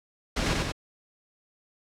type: noise with echo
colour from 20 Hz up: pink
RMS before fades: -27 dBFS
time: 0.36-0.54 s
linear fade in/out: 10 ms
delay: 91 ms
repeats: 2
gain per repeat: -2 dB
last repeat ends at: 0.722 s
effects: low-pass 6000 Hz 12 dB/octave